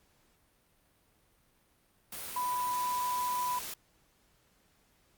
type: tone in noise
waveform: sine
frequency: 992 Hz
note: B5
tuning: 7 cents sharp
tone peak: -30 dBFS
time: 2.36-3.59 s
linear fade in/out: 5 ms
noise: white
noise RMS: -41 dBFS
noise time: 2.12-3.74 s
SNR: +8 dB
effects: pink hiss -69 dBFS RMS until 5.17 s + Opus 48 kbps